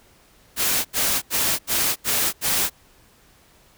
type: noise bursts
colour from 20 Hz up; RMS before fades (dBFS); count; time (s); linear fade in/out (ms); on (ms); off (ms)
white; -21; 6; 0.56-2.7; 50; 290; 80
effects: pink hiss -55 dBFS RMS until 3.77 s